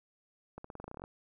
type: accelerating click train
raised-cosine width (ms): 1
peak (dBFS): -30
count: 13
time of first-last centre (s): 0.58-1.039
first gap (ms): 64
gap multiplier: 0.9
effects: 12-bit